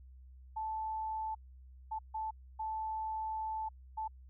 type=tone bursts at uneven times; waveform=sine; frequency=876 Hz; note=A5; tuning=8 cents flat; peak=-35 dBFS; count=5; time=0.56-1.35 / 1.91-1.99 / 2.14-2.31 / 2.59-3.69 / 3.97-4.08 s; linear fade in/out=10 ms; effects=added 64 Hz sine -52 dBFS peak until 4.29 s